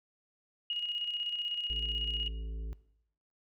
sine tone with tremolo, 2877 Hz, F#7, 49 cents flat, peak -30 dBFS, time 0.7-2.28 s, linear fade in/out 2 ms, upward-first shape square, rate 16 Hz, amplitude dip 40%
harmonic tone, 54.6 Hz, A1, 13 cents flat, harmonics 1 / 3 / 5 / 7 / 8, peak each -36 / -53 / -57 / -60 / -57 dBFS, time 1.7-2.73 s, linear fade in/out 0 ms
effects noise-tail reverb RT60 0.8 s tail -19 dB re dry

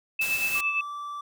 sine tone with tremolo, 2627 Hz, E7, 7 cents flat, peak -22 dBFS, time 0.19-0.81 s, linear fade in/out 5 ms, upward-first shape sine, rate 8.8 Hz, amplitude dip 55%
white noise, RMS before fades -34 dBFS, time 0.21-0.61 s, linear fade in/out 5 ms
triangle tone, 1165 Hz, D6, 14 cents flat, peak -31 dBFS, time 0.55-1.21 s, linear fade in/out 5 ms
effects none

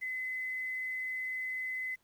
sine tone with quantisation, 2031 Hz, B6, 48 cents sharp, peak -34 dBFS, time 0.01-1.96 s, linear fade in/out 20 ms, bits 10, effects pink hiss -73 dBFS RMS until 2.03 s

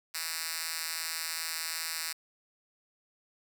5% pulse tone with high-pass filter, 162.6 Hz, E3, 23 cents flat, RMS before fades -36 dBFS, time 0.14-2.13 s, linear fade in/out 10 ms, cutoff 3300 Hz, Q 0.63, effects none

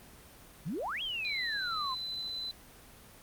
sine exponential two-way sweep, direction up then down, 130.81 to 3322 to 1000 Hz, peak -33 dBFS, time 0.65-1.95 s, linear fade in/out 20 ms, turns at 1.02 s
sine tone, 4021 Hz, B7, 30 cents sharp, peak -35 dBFS, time 1.25-2.51 s, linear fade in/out 0 ms
effects pink hiss -54 dBFS RMS until 3.22 s + Opus 24 kbps

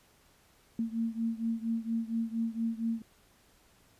sine beating tone pair, 226.3 / 230.6 Hz, A3 / A#3, +49 / -19 cents, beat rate 4.3 Hz, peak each -32 / -34 dBFS, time 0.79-3.02 s, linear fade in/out 2 ms, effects pink hiss -64 dBFS RMS until 3.99 s + resampled to 32000 Hz

